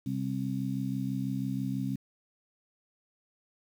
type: harmonic tone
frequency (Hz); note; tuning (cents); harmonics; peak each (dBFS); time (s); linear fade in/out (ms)
66.1; C2; +18; 2 / 3 / 4; -34 / -34 / -34; 0.06-1.96; 5
effects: 9-bit